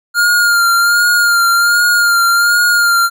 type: tone with vibrato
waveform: square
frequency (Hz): 1408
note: F6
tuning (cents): +14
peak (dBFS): -9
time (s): 0.14-3.1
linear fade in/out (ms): 50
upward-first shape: sine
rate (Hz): 1.3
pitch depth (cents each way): 32
effects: none